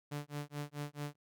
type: tone with tremolo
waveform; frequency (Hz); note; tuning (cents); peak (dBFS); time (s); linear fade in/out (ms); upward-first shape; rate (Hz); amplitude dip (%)
sawtooth; 146.1; D3; -9; -33; 0.11-1.16; 10; sine; 4.6; 100
effects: none